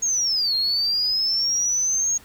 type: linear two-way sweep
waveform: sine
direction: down then up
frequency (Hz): 6645 to 4200 to 6600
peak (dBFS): -18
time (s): 0.02-2.18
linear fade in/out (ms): 10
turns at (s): 0.55
effects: tanh soft clip ceiling -15 dBFS + pink hiss -49 dBFS RMS until 2.24 s